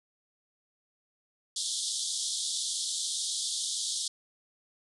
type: band-pass noise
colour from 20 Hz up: pink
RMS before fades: -33 dBFS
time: 1.56-4.08 s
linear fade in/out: 5 ms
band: 3300 to 10000 Hz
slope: 96 dB/octave
effects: none